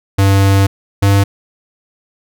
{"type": "tone pair in turn", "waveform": "square", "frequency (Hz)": [98, 99.37], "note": ["G2", "G2"], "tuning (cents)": [0, 24], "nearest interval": "unison", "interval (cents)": 24, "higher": "second", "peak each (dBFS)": -8, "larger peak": "neither", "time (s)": [[0.18, 0.67], [1.02, 1.24]], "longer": "first", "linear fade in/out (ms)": 10, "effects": []}